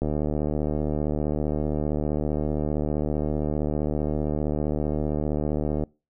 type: click train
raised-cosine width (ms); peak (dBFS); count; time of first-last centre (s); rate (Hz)
2; -13; 439; 0.02-5.837; 75.3
effects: noise-tail reverb RT60 0.3 s tail -25 dB re dry